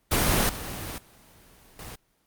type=noise with level steps; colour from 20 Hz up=pink; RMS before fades=-22 / -35 / -54 / -40 dBFS; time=0.11-1.96 s; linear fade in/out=10 ms; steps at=0.49 / 0.98 / 1.79 s; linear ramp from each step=2 ms; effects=pink hiss -69 dBFS RMS until 2.26 s + Opus 24 kbps